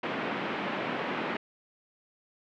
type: band-pass noise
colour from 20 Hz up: pink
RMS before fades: -33 dBFS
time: 0.03-1.37 s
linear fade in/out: 5 ms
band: 190 to 2800 Hz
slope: 24 dB/octave
effects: none